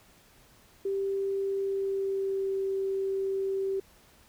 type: tone with pitch glide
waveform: sine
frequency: 392 to 387.7 Hz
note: G4 to G4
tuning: 0 to -19 cents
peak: -27 dBFS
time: 0.85-3.8 s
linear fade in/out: 5 ms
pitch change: -19 cents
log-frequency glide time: 1.58-2.55 s
effects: pink hiss -59 dBFS RMS until 4.28 s